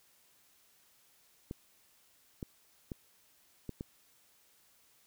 clicks, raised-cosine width 3 ms, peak -26 dBFS, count 5, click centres 1.511 / 2.428 / 2.918 / 3.693 / 3.809 s, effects white hiss -67 dBFS RMS until 5.06 s

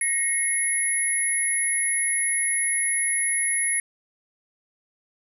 sine tone cluster, 1869 / 2177 / 10520 Hz, A#6 / C#7 / E9, +4 / -32 / -5 cents, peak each -30 / -29 / -22 dBFS, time 0.01-3.8 s, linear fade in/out 2 ms, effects none

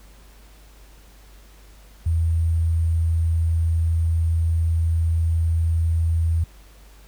sine tone with sample-and-hold, 82.41 Hz, E2, in tune, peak -17 dBFS, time 2.06-6.44 s, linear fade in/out 5 ms, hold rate 8820 Hz, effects added 50 Hz sine -46 dBFS peak until 7.07 s + pink hiss -53 dBFS RMS until 7.07 s

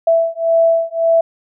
sine beating tone pair, 661 / 662.8 Hz, E5 / E5, +5 / +9 cents, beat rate 1.8 Hz, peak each -14 dBFS, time 0.07-1.21 s, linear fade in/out 5 ms, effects none

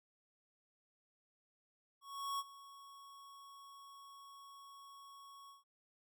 square tone with ADSR envelope, 1108.7 Hz, C#6, in tune, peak -37 dBFS, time 2.01-5.64 s, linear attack 380 ms, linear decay 40 ms, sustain -18 dB, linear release 150 ms, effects none

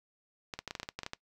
clicks, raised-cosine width 0.2 ms, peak -20 dBFS, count 12, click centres 0.538 / 0.59 / 0.677 / 0.709 / 0.752 / 0.799 / 0.831 / 0.889 / 0.99 / 1.033 / 1.064 / 1.134 s, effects noise-tail reverb RT60 0.1 s tail -21 dB re dry

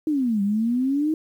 sine exponential two-way sweep, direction down then up, 319.6 to 196 to 319.6 Hz, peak -19 dBFS, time 0.07-1.14 s, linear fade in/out 2 ms, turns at 0.42 s, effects 9-bit

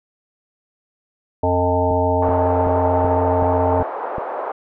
harmonic tone, 89.3 Hz, F2, 39 cents sharp, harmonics 1 / 3 / 5 / 7 / 9 / 10, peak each -21 / -24 / -22 / -20 / -25 / -22 dBFS, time 1.43-3.83 s, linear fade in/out 5 ms
click train, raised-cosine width 3 ms, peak -15 dBFS, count 7, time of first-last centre 1.91-4.183 s, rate 2.64 Hz
white band-pass noise, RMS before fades -26 dBFS, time 2.22-4.52 s, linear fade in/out 5 ms, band 450 to 960 Hz, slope 24 dB/octave
effects none

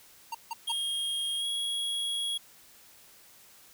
square tone bursts, 923 Hz, A#5, 17 cents flat, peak -33 dBFS, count 3, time 0.32-0.721 s, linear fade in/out 5 ms, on 27 ms, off 160 ms
square tone with pitch glide, 3250 to 3318 Hz, G#7 to G#7, -38 to -2 cents, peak -30 dBFS, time 0.67-2.38 s, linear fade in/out 10 ms, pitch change +36 cents, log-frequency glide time 1.38-1.45 s
effects white hiss -56 dBFS RMS until 3.73 s

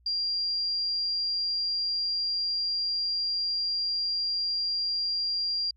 sine tone, 4771 Hz, D8, 26 cents sharp, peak -26 dBFS, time 0.06-5.71 s, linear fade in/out 5 ms, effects added 60 Hz sine -59 dBFS peak until 5.76 s

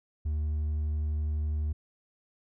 sine tone with hard clipping, 76 Hz, D#2, 40 cents flat, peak -28 dBFS, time 0.25-1.73 s, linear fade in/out 10 ms, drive 2 dB, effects none

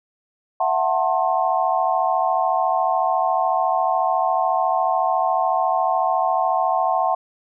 sine chord, F# half-diminished seventh, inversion third, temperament just, 666 / 740 / 888 / 1065.6 Hz, E5 / F#5 / A5 / C6, +18 / 0 / +16 / +31 cents, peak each -23 / -20 / -24 / -24 dBFS, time 0.6-7.15 s, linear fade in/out 5 ms, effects none

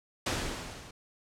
pink noise with level ramp, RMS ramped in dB -29 to -49 dBFS, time 0.26-0.91 s, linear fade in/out 5 ms, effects low-pass 8000 Hz 12 dB/octave

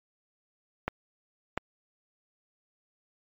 clicks, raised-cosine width 0.5 ms, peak -13 dBFS, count 2, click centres 0.88 / 1.576 s, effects MP3 64 kbps

